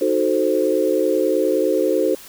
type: chord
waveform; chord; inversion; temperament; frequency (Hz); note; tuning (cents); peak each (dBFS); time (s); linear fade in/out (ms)
sine; D# diminished seventh; none; equal; 311.1 / 370 / 440 / 523.3; D#4 / F#4 / A4 / C5; 0 / 0 / 0 / 0; -22 / -21 / -21 / -20; 0.01-2.15; 5
effects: white hiss -41 dBFS RMS until 2.28 s